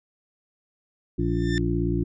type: harmonic tone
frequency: 57.9 Hz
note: A#1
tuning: 11 cents flat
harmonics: 1 / 2 / 3 / 5 / 6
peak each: -28 / -28 / -28 / -28 / -28 dBFS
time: 1.18-2.04 s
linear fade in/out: 10 ms
type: tone with exponential growth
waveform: sawtooth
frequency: 1785 Hz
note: A6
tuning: 24 cents sharp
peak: -23 dBFS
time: 1.2-1.58 s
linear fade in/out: 0 ms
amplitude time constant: 82 ms
effects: resampled to 16000 Hz